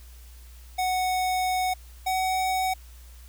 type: tone pair in turn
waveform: square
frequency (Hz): 740 / 750.3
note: F#5 / F#5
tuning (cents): 0 / +24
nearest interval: unison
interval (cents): 24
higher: second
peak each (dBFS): -24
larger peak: neither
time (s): 0.78-1.74 / 2.06-2.74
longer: first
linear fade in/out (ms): 10
effects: added 60 Hz sine -44 dBFS peak until 3.28 s + white hiss -55 dBFS RMS until 3.28 s